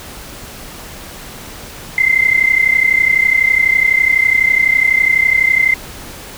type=tone pair together; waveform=sine; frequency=2061 / 2093 Hz; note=C7 / C7; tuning=-27 / 0 cents; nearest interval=unison; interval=27 cents; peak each=-12 dBFS; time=1.98-5.74 s; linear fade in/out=2 ms; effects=pink hiss -32 dBFS RMS until 6.37 s